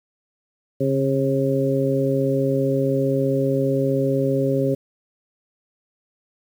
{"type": "harmonic tone with a mistuned harmonic", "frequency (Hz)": 135.3, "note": "C#3", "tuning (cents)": -42, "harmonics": [1, 2, 3, 4], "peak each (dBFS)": [-23, -23, -23, -23], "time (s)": [0.8, 4.75], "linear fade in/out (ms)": 10, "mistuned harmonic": 1, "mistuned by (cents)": 37, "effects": ["8-bit"]}